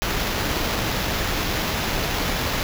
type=noise with sample-and-hold; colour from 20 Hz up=pink; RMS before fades=-24 dBFS; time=0.02-2.63 s; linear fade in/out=0 ms; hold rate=8820 Hz; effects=none